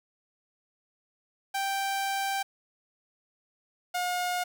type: tone pair in turn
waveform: sawtooth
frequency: 784 / 717.1 Hz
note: G5 / F5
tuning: 0 / +46 cents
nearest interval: major second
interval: 154 cents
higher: first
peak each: -24 dBFS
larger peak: neither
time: 1.54-2.43 / 3.94-4.44 s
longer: first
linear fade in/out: 10 ms
effects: 9-bit